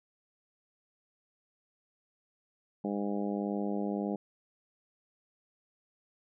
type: harmonic tone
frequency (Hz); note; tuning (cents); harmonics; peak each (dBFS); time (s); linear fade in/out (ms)
101.7; G#2; -36; 2 / 3 / 4 / 5 / 6 / 7 / 8; -33 / -37 / -39 / -41 / -43 / -44 / -45; 2.84-4.16; 5
effects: none